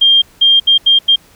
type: tone bursts at uneven times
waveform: sine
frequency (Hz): 3200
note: G7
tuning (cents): +35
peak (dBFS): -5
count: 5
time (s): 0.01-0.22 / 0.41-0.6 / 0.67-0.78 / 0.86-0.99 / 1.08-1.16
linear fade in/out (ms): 10
effects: pink hiss -46 dBFS RMS until 1.35 s